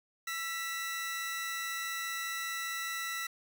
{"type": "tone pair together", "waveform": "sawtooth", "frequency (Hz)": [1341, 1959.1], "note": ["E6", "B6"], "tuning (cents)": [29, -14], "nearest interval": "perfect fifth", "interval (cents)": 657, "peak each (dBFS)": [-36, -33], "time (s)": [0.27, 3.27], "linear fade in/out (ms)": 5, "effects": ["9-bit"]}